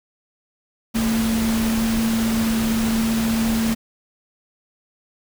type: tone in noise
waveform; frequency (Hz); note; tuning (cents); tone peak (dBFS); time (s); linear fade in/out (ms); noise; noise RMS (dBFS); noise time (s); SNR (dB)
sine; 225.1; A3; +40; -18; 0.94-3.75; 20; pink; -27; 0.94-3.75; +6
effects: none